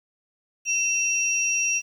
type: tone pair together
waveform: sine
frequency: 2695 / 5719 Hz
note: E7 / F8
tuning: +38 / +40 cents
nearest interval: octave + minor second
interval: 1302 cents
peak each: -23 dBFS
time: 0.65-1.82 s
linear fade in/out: 50 ms
effects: tanh soft clip ceiling -13 dBFS + 9-bit